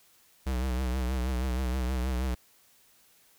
square tone with vibrato, 63.5 Hz, B1, 49 cents sharp, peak -28 dBFS, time 0.46-2.35 s, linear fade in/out 10 ms, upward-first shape triangle, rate 6.3 Hz, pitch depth 89 cents each way, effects white hiss -62 dBFS RMS until 3.38 s

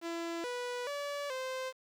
sawtooth tone with pitch steps, 336 / 490.8 / 574 / 519 Hz, E4 / B4 / D5 / C5, +33 / -11 / -40 / -14 cents, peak -32 dBFS, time 0.01-1.73 s, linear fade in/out 50 ms, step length 430 ms, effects low-pass 7000 Hz 12 dB/octave + 10-bit

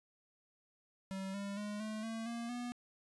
square tone with pitch steps, 192.1 / 199.8 / 207.8 / 216.1 / 224.8 / 233.8 / 243.2 Hz, G3 / G3 / G#3 / A3 / A3 / A#3 / B3, -35 / +33 / +1 / -31 / +37 / +5 / -26 cents, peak -40 dBFS, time 1.11-2.72 s, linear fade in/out 0 ms, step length 230 ms, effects resampled to 24000 Hz + 13-bit

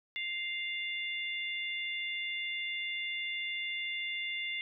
harmonic tone, 698.5 Hz, F5, in tune, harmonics 3 / 4 / 5, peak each -36 / -40 / -41 dBFS, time 0.16-4.61 s, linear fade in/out 0 ms, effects none

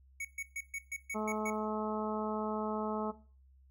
square tone bursts, 2229 Hz, C#7, 9 cents sharp, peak -37 dBFS, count 8, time 0.2-1.502 s, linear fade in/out 5 ms, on 49 ms, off 130 ms
harmonic tone, 214.8 Hz, A3, 41 cents flat, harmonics 1 / 2 / 3 / 4 / 5 / 6, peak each -36 / -39 / -41 / -42 / -43 / -44 dBFS, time 1.14-3.12 s, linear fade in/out 20 ms
effects noise-tail reverb RT60 0.4 s tail -17 dB re dry + added 66 Hz sine -59 dBFS peak until 3.7 s

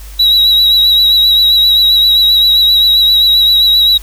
triangle tone with vibrato, 3878 Hz, B7, 32 cents flat, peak -4 dBFS, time 0.19-3.98 s, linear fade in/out 10 ms, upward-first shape sine, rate 7.6 Hz, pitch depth 33 cents each way, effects added 50 Hz sine -27 dBFS peak until 4.02 s + white hiss -37 dBFS RMS until 4.02 s

